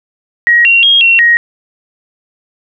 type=tone with pitch steps; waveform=sine; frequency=1895 / 2751 / 3257 / 2728 / 1883 Hz; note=A#6 / F7 / G#7 / F7 / A#6; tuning=+28 / -27 / -34 / -41 / +17 cents; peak=-4 dBFS; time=0.47-1.37 s; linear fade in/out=0 ms; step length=180 ms; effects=none